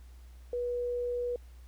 sine tone, 486.7 Hz, B4, 25 cents flat, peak -30 dBFS, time 0.53-1.36 s, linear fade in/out 2 ms, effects added 61 Hz sine -48 dBFS peak until 1.67 s + pink hiss -65 dBFS RMS until 1.67 s

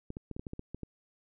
clicks, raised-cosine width 3 ms, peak -26 dBFS, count 10, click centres 0.104 / 0.169 / 0.313 / 0.365 / 0.395 / 0.468 / 0.534 / 0.594 / 0.746 / 0.833 s, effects none

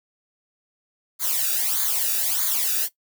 blue noise with flanger, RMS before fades -23 dBFS, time 1.19-2.89 s, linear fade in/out 50 ms, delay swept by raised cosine 0.36 to 0.97 ms, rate 1.6 Hz, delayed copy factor -0.85, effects noise-tail reverb RT60 0.1 s tail -17 dB re dry

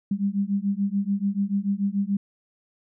sine beating tone pair, 196.1 / 203 Hz, G3 / G#3, +1 / -39 cents, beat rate 6.9 Hz, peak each -25 dBFS, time 0.11-2.17 s, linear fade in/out 5 ms, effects none

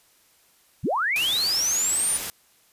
sine linear sweep, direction up, 58.27 to 9650 Hz, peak -21 dBFS, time 0.83-2.18 s, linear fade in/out 20 ms
white noise, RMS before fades -31 dBFS, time 1.16-2.3 s, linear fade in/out 0 ms
effects white hiss -60 dBFS RMS until 2.72 s + resampled to 32000 Hz

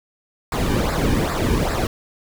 brown noise with flanger, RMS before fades -20 dBFS, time 0.52-1.87 s, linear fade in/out 2 ms, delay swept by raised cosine 0.32 to 1.52 ms, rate 2.5 Hz, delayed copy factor -0.7, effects none

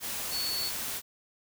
sine tone in noise, 4430 Hz, C#8, 2 cents flat, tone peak -31 dBFS, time 0.3-0.72 s, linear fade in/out 50 ms, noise white, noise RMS -35 dBFS, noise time 0-1.02 s, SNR +1 dB, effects none

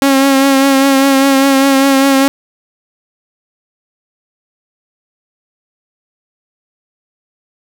sawtooth tone with vibrato, 272.2 Hz, C#4, 31 cents flat, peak -3 dBFS, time 0.02-2.28 s, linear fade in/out 0 ms, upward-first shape triangle, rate 5 Hz, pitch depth 35 cents each way, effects none

